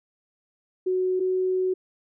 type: tone pair in turn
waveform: sine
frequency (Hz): 370 / 371.6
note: F#4 / F#4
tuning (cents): 0 / +7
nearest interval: unison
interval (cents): 7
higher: second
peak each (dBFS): -21 / -21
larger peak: neither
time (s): 0.86-1.2 / 1.2-1.74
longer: second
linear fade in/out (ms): 10
effects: none